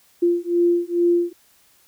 sine beating tone pair, 345.4 / 347.7 Hz, F4 / F4, -19 / -8 cents, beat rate 2.3 Hz, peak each -19 dBFS, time 0.22-1.33 s, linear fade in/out 10 ms, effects white hiss -57 dBFS RMS until 1.87 s

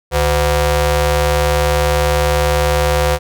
sawtooth ring-modulated tone, 220 Hz, A3, in tune, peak -5 dBFS, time 0.11-3.19 s, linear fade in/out 50 ms, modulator 290 Hz, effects none

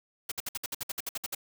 white noise bursts, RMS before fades -34 dBFS, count 13, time 0.29-1.349 s, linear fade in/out 5 ms, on 27 ms, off 59 ms, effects none

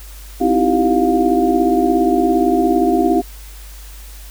sine tone cluster, 259.7 / 316.4 / 333.7 / 387 / 707 Hz, C4 / D#4 / E4 / G4 / F5, -13 / +29 / +21 / -22 / +21 cents, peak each -18 dBFS, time 0.4-3.22 s, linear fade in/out 20 ms, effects added 50 Hz sine -33 dBFS peak until 4.3 s + white hiss -41 dBFS RMS until 4.3 s

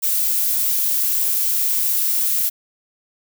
violet noise, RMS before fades -19 dBFS, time 0.02-2.5 s, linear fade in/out 20 ms, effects none

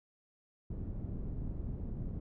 pink low-pass noise, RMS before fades -39 dBFS, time 0.7-2.2 s, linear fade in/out 5 ms, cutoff 210 Hz, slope 12 dB/octave, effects none

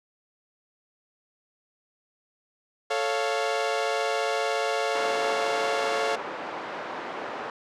sawtooth chord, A augmented, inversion none, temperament equal, 440 / 554.4 / 698.5 Hz, A4 / C#5 / E#5, 0 / 0 / 0 cents, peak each -25 dBFS, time 2.9-6.16 s, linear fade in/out 10 ms
white band-pass noise, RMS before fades -35 dBFS, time 4.95-7.5 s, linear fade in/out 2 ms, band 340 to 1100 Hz, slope 12 dB/octave
effects low-pass 6000 Hz 12 dB/octave

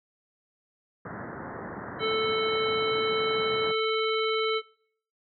pink low-pass noise, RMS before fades -36 dBFS, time 1.05-3.72 s, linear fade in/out 5 ms, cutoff 1900 Hz, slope 96 dB/octave
harmonic tone, 440 Hz, A4, in tune, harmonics 1 / 3 / 5 / 7 / 9, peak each -26 / -31 / -33 / -34 / -36 dBFS, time 1.99-4.62 s, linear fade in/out 50 ms
effects noise-tail reverb RT60 0.6 s tail -23 dB re dry + high-pass 150 Hz 12 dB/octave

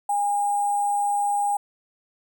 sine tone with sample-and-hold, 815 Hz, G#5, 33 cents flat, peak -20 dBFS, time 0.09-1.57 s, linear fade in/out 5 ms, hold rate 8820 Hz, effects none

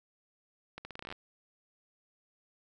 accelerating click train, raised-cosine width 0.3 ms, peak -26 dBFS, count 12, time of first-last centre 0.78-1.125 s, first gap 70 ms, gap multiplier 0.82, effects none

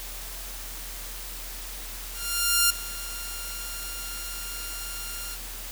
5% pulse tone with ADSR envelope, 1398 Hz, F6, 1 cent sharp, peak -6 dBFS, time 2.12-5.37 s, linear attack 580 ms, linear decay 7 ms, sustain -18 dB, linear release 34 ms, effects added 41 Hz sine -39 dBFS peak until 5.71 s + white hiss -39 dBFS RMS until 5.71 s

